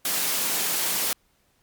white high-pass noise, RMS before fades -25 dBFS, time 0.05-1.13 s, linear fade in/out 2 ms, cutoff 140 Hz, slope 48 dB/octave, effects pink hiss -66 dBFS RMS until 1.62 s + MP3 96 kbps

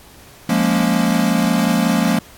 square chord, Bb minor seventh, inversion second, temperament equal with one note detuned, 176.44 / 207.7 / 233.1 / 277.2 Hz, F3 / Ab3 / Bb3 / Db4, +18 / 0 / 0 / 0 cents, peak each -20 / -20 / -19 / -23 dBFS, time 0.49-2.19 s, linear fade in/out 5 ms, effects pink hiss -44 dBFS RMS until 2.37 s + AAC 64 kbps

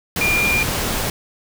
sine tone in noise, 2400 Hz, D7, 37 cents sharp, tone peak -16 dBFS, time 0.21-0.63 s, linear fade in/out 2 ms, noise pink, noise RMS -22 dBFS, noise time 0.16-1.1 s, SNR +3 dB, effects none

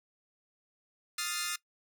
10% pulse chord, F dominant seventh, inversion third, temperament equal, 1244.5 / 1396.9 / 1760 / 2093 Hz, Eb6 / F6 / A6 / C7, 0 / 0 / 0 / 0 cents, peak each -30 dBFS, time 1.18-1.56 s, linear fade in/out 5 ms, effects noise-tail reverb RT60 0.1 s tail -20 dB re dry

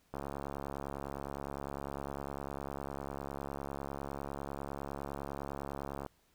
click train, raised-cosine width 1 ms, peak -26 dBFS, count 415, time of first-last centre 0.14-6.063 s, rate 69.9 Hz, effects pink hiss -71 dBFS RMS until 6.34 s

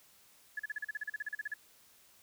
sine tone bursts, 1706 Hz, G#6, 46 cents sharp, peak -34 dBFS, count 16, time 0.57-1.54 s, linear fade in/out 5 ms, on 25 ms, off 38 ms, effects white hiss -63 dBFS RMS until 2.22 s

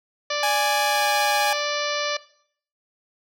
harmonic tone, 587.3 Hz, D5, in tune, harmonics 1 / 2 / 3 / 4 / 5 / 6 / 7 / 8 / 9 / 10, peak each -27 / -30 / -32 / -33 / -34 / -35 / -35 / -36 / -37 / -37 dBFS, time 0.3-2.17 s, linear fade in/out 5 ms
sawtooth tone with pitch glide, 830.6 to 825.3 Hz, G#5 to G#5, 0 to -11 cents, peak -17 dBFS, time 0.43-1.53 s, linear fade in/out 2 ms, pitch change -11 cents, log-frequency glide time 0.88-1.05 s
effects noise-tail reverb RT60 0.6 s tail -18 dB re dry

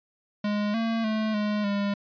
square tone with pitch steps, 207.5 / 227.1 / 217.5 / 209.3 / 201.9 Hz, G#3 / A#3 / A3 / G#3 / G#3, -1 / -45 / -20 / +14 / -49 cents, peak -25 dBFS, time 0.44-1.94 s, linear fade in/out 5 ms, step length 300 ms, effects resampled to 11025 Hz

